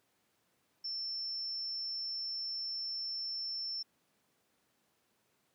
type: tone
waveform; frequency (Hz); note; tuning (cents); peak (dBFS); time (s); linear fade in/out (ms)
sine; 5370; E8; +31; -36; 0.84-3.83; 10
effects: pink hiss -75 dBFS RMS until 5.54 s + high-pass 150 Hz 12 dB/octave